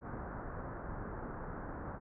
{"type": "low-pass noise", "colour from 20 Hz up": "pink", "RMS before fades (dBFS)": -43, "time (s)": [0.01, 2], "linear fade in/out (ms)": 50, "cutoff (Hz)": 1600, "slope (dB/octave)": 48, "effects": []}